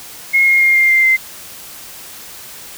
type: tone with pitch steps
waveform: sine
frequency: 2158 / 2142 / 2126 / 2110 / 2094 / 2078 Hz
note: C#7 / C7 / C7 / C7 / C7 / C7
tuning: -47 / +40 / +27 / +14 / +1 / -12 cents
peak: -8 dBFS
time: 0.33-1.17 s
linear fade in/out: 20 ms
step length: 140 ms
effects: white hiss -34 dBFS RMS until 2.77 s